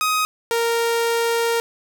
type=tone pair in turn; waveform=sawtooth; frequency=1256 / 464.3 Hz; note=D#6 / A#4; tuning=+16 / -7 cents; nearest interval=octave + perfect fourth; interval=1723 cents; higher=first; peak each=-14 dBFS; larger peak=neither; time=0.01-0.25 / 0.51-1.6 s; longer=second; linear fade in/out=0 ms; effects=none